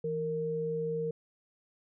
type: tone pair together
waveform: sine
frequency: 163.4 / 462.2 Hz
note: E3 / A#4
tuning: -15 / -15 cents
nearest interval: octave + tritone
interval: 1800 cents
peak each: -37 / -31 dBFS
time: 0.04-1.11 s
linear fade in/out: 5 ms
effects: none